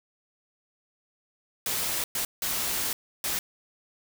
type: noise bursts at uneven times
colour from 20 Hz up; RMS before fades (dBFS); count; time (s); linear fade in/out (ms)
white; -29; 4; 1.66-2.04 / 2.15-2.25 / 2.42-2.93 / 3.24-3.39; 2
effects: none